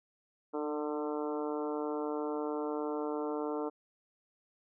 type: harmonic tone with a mistuned harmonic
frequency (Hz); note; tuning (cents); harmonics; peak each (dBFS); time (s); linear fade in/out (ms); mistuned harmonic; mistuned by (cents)
149.4; D3; +30; 2 / 3 / 4 / 5 / 6 / 7 / 8 / 9; -37 / -36 / -42 / -45 / -44 / -47 / -49 / -49; 0.53-3.7; 20; 2; +18
effects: none